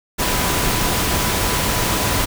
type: tone in noise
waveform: sine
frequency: 992 Hz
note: B5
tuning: 7 cents sharp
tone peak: -29 dBFS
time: 0.18-2.26 s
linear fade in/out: 20 ms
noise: pink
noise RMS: -19 dBFS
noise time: 0.18-2.26 s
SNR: -13 dB
effects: none